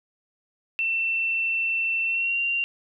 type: tone with pitch glide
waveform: sine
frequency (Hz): 2687 to 2767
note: E7 to F7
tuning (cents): +33 to -17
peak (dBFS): -22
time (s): 0.79-2.64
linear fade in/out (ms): 0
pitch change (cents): +50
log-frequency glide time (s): 2.05-2.39
effects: none